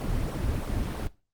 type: noise with flanger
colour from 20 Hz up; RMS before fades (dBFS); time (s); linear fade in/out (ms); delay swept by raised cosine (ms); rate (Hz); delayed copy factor
brown; -29; 0-1.07; 0; 0.41 to 6.21; 3.1; -0.65
effects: noise-tail reverb RT60 0.3 s tail -19 dB re dry + Opus 24 kbps